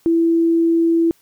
sine tone, 332.4 Hz, E4, 15 cents sharp, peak -12 dBFS, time 0.06-1.11 s, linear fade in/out 0 ms, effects white hiss -57 dBFS RMS until 1.21 s

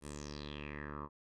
10% pulse tone with low-pass filter sweep, 73.42 Hz, D2, in tune, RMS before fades -45 dBFS, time 0.01-1.09 s, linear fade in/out 50 ms, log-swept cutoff 10000 to 1000 Hz, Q 5.4, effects none

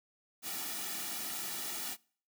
white noise with comb filter, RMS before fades -39 dBFS, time 0.42-1.97 s, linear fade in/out 50 ms, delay 1.9 ms, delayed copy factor -0.65, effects noise-tail reverb RT60 0.5 s tail -25 dB re dry + high-pass 150 Hz 12 dB/octave

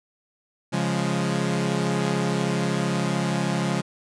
sawtooth chord, Db major, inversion none, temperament equal, 138.59 / 174.61 / 207.7 Hz, Db3 / F3 / Ab3, 0 / 0 / 0 cents, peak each -23 / -22 / -23 dBFS, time 0.72-3.82 s, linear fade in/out 20 ms, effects resampled to 22050 Hz

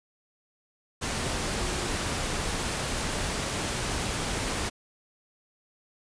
sine tone in noise, 358.9 Hz, F4, 47 cents sharp, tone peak -37 dBFS, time 1.59-1.91 s, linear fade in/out 20 ms, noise pink, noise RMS -30 dBFS, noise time 1.01-4.7 s, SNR -10 dB, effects resampled to 22050 Hz

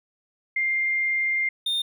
sine / triangle tone pair in turn, 2106 / 3639 Hz, C7 / A#7, +11 / -42 cents, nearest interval major sixth, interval 947 cents, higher second, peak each -21 dBFS, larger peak neither, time 0.56-1.49 / 1.66-1.82 s, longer first, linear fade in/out 5 ms, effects none

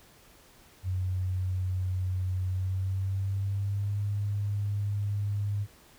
sine tone with pitch glide, 92.5 to 102.04 Hz, F#2 to G#2, 0 to -30 cents, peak -27 dBFS, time 0.83-5.67 s, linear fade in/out 50 ms, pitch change +170 cents, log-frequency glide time 2.45-3.99 s, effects pink hiss -57 dBFS RMS until 5.98 s

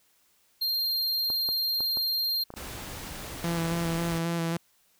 square tone, 4194 Hz, C8, 3 cents sharp, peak -26 dBFS, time 0.61-2.44 s, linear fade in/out 10 ms
clicks, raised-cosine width 1 ms, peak -26 dBFS, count 6, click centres 1.302 / 1.489 / 1.806 / 1.972 / 2.504 / 2.539 s
pink noise, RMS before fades -39 dBFS, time 2.56-4.19 s, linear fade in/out 10 ms
sawtooth tone with vibrato, 167.6 Hz, E3, 29 cents sharp, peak -23 dBFS, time 3.44-4.57 s, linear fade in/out 2 ms, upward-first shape square, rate 3.7 Hz, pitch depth 18 cents each way
effects white hiss -66 dBFS RMS until 4.99 s

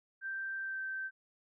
sine tone with pitch glide, 1568 to 1553.6 Hz, G6 to G6, 0 to -16 cents, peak -36 dBFS, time 0.21-1.11 s, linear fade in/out 50 ms, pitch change -16 cents, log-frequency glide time 0.62-0.79 s, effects none

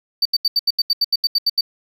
triangle tone bursts, 4600 Hz, D8, 37 cents flat, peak -12 dBFS, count 13, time 0.22-1.61 s, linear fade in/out 5 ms, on 34 ms, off 79 ms, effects none

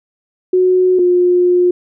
sine tone pair in turn, 367.6 / 357.1 Hz, F#4 / F4, -11 / +39 cents, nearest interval minor second, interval 50 cents, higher first, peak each -8 dBFS, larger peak neither, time 0.53-0.99 / 0.99-1.71 s, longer second, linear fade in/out 5 ms, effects none

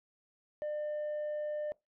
sine tone, 600 Hz, D5, 37 cents sharp, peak -31 dBFS, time 0.62-1.72 s, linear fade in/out 0 ms, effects noise-tail reverb RT60 0.2 s tail -24 dB re dry + tanh soft clip ceiling -33 dBFS

